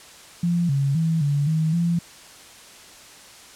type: tone with pitch steps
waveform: sine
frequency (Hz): 172.7 / 138.7 / 162.6 / 143.5 / 158.4 / 170.5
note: F3 / C#3 / E3 / D3 / D#3 / F3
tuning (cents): -19 / +1 / -23 / -40 / +31 / -41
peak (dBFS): -18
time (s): 0.43-1.99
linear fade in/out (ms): 5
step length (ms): 260
effects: white hiss -45 dBFS RMS until 3.55 s + low-pass 9000 Hz 12 dB/octave